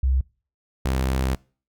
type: tone pair in turn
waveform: sine / sawtooth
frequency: 65.41 / 65.41 Hz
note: C2 / C2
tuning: 0 / 0 cents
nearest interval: unison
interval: 0 cents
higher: neither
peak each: -17 dBFS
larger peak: neither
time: 0.03-0.21 / 0.85-1.35 s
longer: second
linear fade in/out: 5 ms
effects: noise-tail reverb RT60 0.4 s tail -24 dB re dry